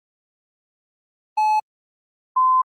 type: tone pair in turn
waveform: triangle / sine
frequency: 858 / 1029.2 Hz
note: A5 / C6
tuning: -44 / -29 cents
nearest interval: minor third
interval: 315 cents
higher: second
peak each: -13 dBFS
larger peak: neither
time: 1.37-1.6 / 2.36-2.62 s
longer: second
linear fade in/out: 10 ms
effects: Opus 32 kbps